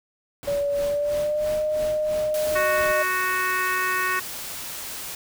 pink noise with tremolo, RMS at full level -36 dBFS, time 0.43-2.92 s, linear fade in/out 0 ms, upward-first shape sine, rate 3 Hz, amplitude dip 80%
sine tone with pitch glide, 571 to 612 Hz, D5 to D#5, -49 to -29 cents, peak -21 dBFS, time 0.47-3.03 s, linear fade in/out 10 ms, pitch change +120 cents, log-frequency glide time 0.79-1.53 s
white noise, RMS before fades -34 dBFS, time 2.34-5.15 s, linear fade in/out 2 ms
harmonic tone, 370 Hz, F#4, in tune, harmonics 1 / 3 / 4 / 5 / 6 / 7, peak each -35 / -26 / -28 / -26 / -36 / -33 dBFS, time 2.55-4.2 s, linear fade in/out 10 ms
effects none

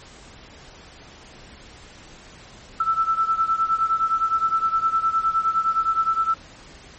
sine beating tone pair, 1321 / 1330.7 Hz, E6 / E6, +3 / +16 cents, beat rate 9.7 Hz, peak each -20 / -23 dBFS, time 2.8-6.34 s, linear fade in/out 5 ms, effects pink hiss -45 dBFS RMS until 6.98 s + MP3 32 kbps

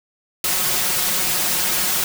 white noise with comb filter, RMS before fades -20 dBFS, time 0.44-2.04 s, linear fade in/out 2 ms, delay 5.5 ms, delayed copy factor +1, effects none

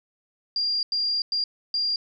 sine tone bursts at uneven times, 4788 Hz, D8, 33 cents sharp, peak -22 dBFS, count 4, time 0.56-0.83 / 0.92-1.22 / 1.32-1.44 / 1.74-1.96 s, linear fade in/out 2 ms, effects none

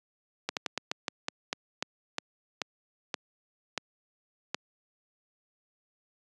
slowing click train, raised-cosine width 0.2 ms, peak -12 dBFS, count 14, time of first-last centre 0.49-4.545 s, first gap 78 ms, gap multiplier 1.21, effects high-pass 200 Hz 12 dB/octave + resampled to 22050 Hz

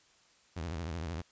sawtooth tone with vibrato, 82.6 Hz, E2, 4 cents sharp, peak -32 dBFS, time 0.56-1.22 s, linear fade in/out 10 ms, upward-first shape triangle, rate 13 Hz, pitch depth 210 cents each way, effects white hiss -65 dBFS RMS until 1.31 s + resampled to 16000 Hz

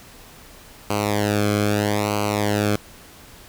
sawtooth tone with flanger, 103.83 Hz, G#2, in tune, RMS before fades -21 dBFS, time 0.9-2.76 s, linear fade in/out 5 ms, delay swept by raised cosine 0.56 to 1.09 ms, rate 0.78 Hz, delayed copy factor -0.85, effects pink hiss -45 dBFS RMS until 3.48 s

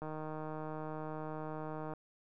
click train, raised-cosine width 1 ms, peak -29 dBFS, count 298, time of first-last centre 0.02-1.936 s, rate 155 Hz, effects none

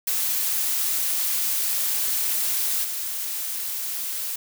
blue noise with level steps, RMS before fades -24 / -29 dBFS, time 0.07-4.36 s, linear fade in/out 5 ms, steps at 2.83 s, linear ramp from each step 20 ms, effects none

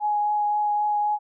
sine tone with vibrato, 835 Hz, G#5, 9 cents sharp, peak -20 dBFS, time 0-1.19 s, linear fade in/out 50 ms, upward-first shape triangle, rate 3.8 Hz, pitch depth 12 cents each way, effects none

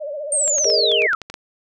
sine tone with vibrato, 587.3 Hz, D5, in tune, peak -25 dBFS, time 0-0.87 s, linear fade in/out 20 ms, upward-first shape sine, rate 15 Hz, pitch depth 97 cents each way
sine linear sweep, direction down, 8830 to 1256 Hz, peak -16 dBFS, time 0.32-1.15 s, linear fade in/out 2 ms
clicks, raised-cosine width 0.2 ms, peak -15 dBFS, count 10, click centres 0.478 / 0.583 / 0.644 / 0.701 / 0.917 / 1.02 / 1.132 / 1.217 / 1.3 / 1.341 s
sine chord, Ab suspended second, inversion none, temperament just, 415.3 / 467.2 / 623 Hz, Ab4 / Bb4 / Eb5, 0 / +4 / +2 cents, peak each -22 dBFS, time 0.65-1.07 s, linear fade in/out 5 ms
effects none

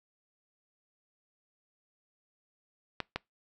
clicks, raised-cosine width 0.3 ms, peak -16 dBFS, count 2, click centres 3.003 / 3.16 s, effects noise-tail reverb RT60 0.2 s tail -25 dB re dry

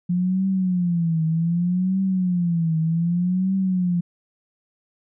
sine tone with vibrato, 175.2 Hz, F3, 6 cents sharp, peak -18 dBFS, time 0.09-4.01 s, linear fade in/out 10 ms, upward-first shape triangle, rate 0.65 Hz, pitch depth 170 cents each way, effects none

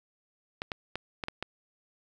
clicks, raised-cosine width 0.3 ms, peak -17 dBFS, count 6, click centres 0.619 / 0.718 / 0.956 / 1.238 / 1.284 / 1.426 s, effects 9-bit

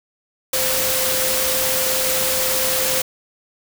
sine tone in noise, 520 Hz, C5, 11 cents flat, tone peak -25 dBFS, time 0.53-3.02 s, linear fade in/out 5 ms, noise white, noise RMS -20 dBFS, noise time 0.53-3.02 s, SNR -8 dB, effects none

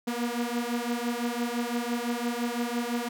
sawtooth beating tone pair, 236 / 241.9 Hz, A#3 / B3, +22 / -36 cents, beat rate 5.9 Hz, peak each -27 dBFS, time 0.07-3.09 s, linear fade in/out 10 ms, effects none

